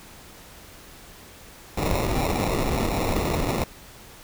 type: noise with sample-and-hold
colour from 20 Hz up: pink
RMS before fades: -24 dBFS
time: 1.77-3.64 s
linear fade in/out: 5 ms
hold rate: 1575 Hz
effects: pink hiss -46 dBFS RMS until 4.23 s